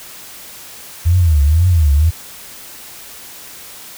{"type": "tone with vibrato", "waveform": "sine", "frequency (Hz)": 80.3, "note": "E2", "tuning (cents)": -45, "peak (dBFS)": -8, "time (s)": [1.05, 2.11], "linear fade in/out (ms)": 20, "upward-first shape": "triangle", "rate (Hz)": 2, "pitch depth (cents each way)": 260, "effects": ["white hiss -35 dBFS RMS until 3.97 s"]}